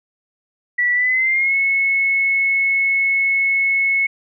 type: tone with pitch glide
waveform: sine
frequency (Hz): 1954 to 2193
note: B6 to C#7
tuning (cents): -19 to -19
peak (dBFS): -14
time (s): 0.78-4.07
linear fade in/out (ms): 10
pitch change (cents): +200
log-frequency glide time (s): 0.93-1.55
effects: none